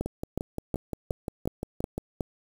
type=two click trains; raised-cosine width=2 ms; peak=-18 / -15 dBFS; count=12 / 7; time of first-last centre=0.06-1.98 / 0.01-2.208 s; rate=5.73 / 2.73 Hz; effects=7-bit